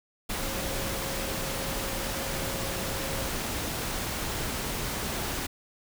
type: tone in noise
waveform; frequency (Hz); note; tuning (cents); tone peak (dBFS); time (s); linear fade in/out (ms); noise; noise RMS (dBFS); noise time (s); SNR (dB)
sine; 541; C#5; -42; -39; 0.39-3.29; 10; pink; -32; 0.29-5.47; -10
effects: none